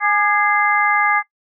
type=harmonic tone with a mistuned harmonic; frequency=415.3 Hz; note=G#4; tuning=in tune; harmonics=2 / 3 / 4 / 5; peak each=-19 / -19 / -19 / -19 dBFS; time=0-1.23 s; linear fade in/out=50 ms; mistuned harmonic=3; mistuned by=-53 cents; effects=noise-tail reverb RT60 0.1 s tail -19 dB re dry